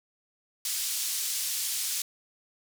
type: band-pass noise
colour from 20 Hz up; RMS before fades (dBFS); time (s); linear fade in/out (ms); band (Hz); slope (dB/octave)
pink; -31; 0.65-2.02; 2; 5000 to 15000; 12
effects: none